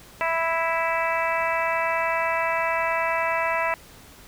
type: harmonic tone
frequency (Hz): 329.6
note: E4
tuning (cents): 0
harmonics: 2 / 3 / 4 / 5 / 6 / 7 / 8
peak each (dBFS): -27 / -26 / -31 / -33 / -29 / -33 / -32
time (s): 0.21-3.74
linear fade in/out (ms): 0
effects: pink hiss -48 dBFS RMS until 4.27 s